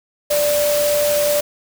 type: tone in noise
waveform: sine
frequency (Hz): 587.3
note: D5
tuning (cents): 0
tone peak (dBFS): -15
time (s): 0.3-1.41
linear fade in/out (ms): 10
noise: white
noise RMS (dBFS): -23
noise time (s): 0.3-1.41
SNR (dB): +5
effects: none